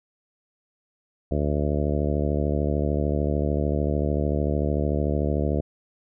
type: harmonic tone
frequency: 73.42 Hz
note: D2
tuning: in tune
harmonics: 1 / 2 / 3 / 4 / 5 / 6 / 7 / 8 / 9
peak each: -25 / -28 / -30 / -31 / -32 / -33 / -33 / -34 / -35 dBFS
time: 1.31-5.61 s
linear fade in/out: 5 ms
effects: none